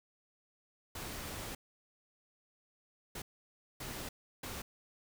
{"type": "noise bursts at uneven times", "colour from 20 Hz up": "pink", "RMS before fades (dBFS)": -43, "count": 4, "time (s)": [[0.95, 1.55], [3.15, 3.22], [3.8, 4.09], [4.43, 4.62]], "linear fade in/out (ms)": 5, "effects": []}